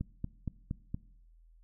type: click train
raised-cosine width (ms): 5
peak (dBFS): -22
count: 5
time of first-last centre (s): 0.01-0.945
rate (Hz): 4.28
effects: noise-tail reverb RT60 0.7 s tail -21 dB re dry + added 41 Hz sine -57 dBFS peak until 1.63 s